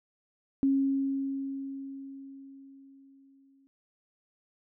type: tone with exponential decay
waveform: sine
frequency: 272.5 Hz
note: C#4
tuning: 29 cents flat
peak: -21 dBFS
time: 0.63-3.67 s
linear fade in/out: 0 ms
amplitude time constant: 660 ms
effects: none